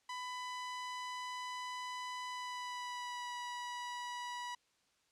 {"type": "tone with pitch glide", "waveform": "sawtooth", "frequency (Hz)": [998, 975.2], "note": ["B5", "B5"], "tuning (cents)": [18, -22], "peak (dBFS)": -37, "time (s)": [0.09, 4.55], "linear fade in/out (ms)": 5, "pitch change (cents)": -40, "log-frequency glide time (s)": [2.28, 3.36], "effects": ["white hiss -75 dBFS RMS until 5.11 s", "low-pass 7000 Hz 12 dB/octave"]}